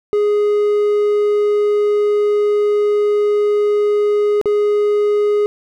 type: tone with dropouts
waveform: triangle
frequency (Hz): 415.3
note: G#4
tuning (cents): 0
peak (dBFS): -10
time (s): 0.13-5.46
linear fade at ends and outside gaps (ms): 0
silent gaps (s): 4.414-4.457
effects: none